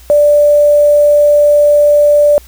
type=tone with quantisation; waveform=sine; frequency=587.3 Hz; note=D5; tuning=in tune; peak=-4 dBFS; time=0.1-2.38 s; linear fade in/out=0 ms; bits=5; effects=added 60 Hz sine -36 dBFS peak until 2.47 s + white hiss -42 dBFS RMS until 2.47 s